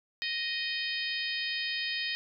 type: harmonic tone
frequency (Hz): 622.3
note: D#5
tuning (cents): 0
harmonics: 3 / 4 / 5 / 6 / 7 / 8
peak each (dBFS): -36 / -37 / -38 / -39 / -39 / -40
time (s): 0.22-2.15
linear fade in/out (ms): 0
effects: none